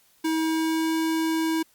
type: tone with pitch glide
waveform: square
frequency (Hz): 320 to 322.4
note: D#4 to E4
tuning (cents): +49 to -38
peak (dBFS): -23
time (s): 0.24-1.63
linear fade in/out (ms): 10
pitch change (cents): +13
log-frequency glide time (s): 0.38-0.96
effects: white hiss -61 dBFS RMS until 1.74 s + Opus 48 kbps